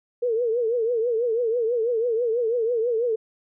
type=tone with vibrato; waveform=sine; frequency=466.2 Hz; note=A#4; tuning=in tune; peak=-20 dBFS; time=0.22-3.16 s; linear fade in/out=10 ms; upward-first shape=triangle; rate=6.1 Hz; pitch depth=130 cents each way; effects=none